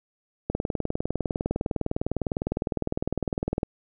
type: click train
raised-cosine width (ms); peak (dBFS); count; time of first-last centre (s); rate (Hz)
2; -12; 63; 0.5-3.631; 19.8
effects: none